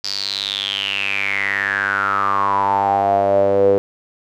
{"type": "tone with band-pass filter sweep", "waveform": "sawtooth", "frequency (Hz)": 99.2, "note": "G2", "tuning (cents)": 21, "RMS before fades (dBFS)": -18, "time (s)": [0.04, 3.78], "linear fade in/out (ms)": 0, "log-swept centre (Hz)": [4900, 460], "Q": 9.8, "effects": []}